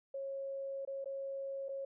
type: tone with dropouts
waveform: sine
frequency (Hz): 546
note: C#5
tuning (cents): -26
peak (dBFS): -38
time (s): 0.14-1.85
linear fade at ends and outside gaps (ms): 5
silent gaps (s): 0.851-0.874 / 1.044-1.057 / 1.685-1.69
effects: none